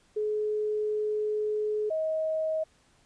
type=tone pair in turn; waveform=sine; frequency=424.8 / 632.4 Hz; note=G#4 / D#5; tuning=+39 / +28 cents; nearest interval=perfect fifth; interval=689 cents; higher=second; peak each=-26 dBFS; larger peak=neither; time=0.16-1.9 / 1.9-2.64 s; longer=first; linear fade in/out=10 ms; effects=pink hiss -64 dBFS RMS until 3.05 s + resampled to 22050 Hz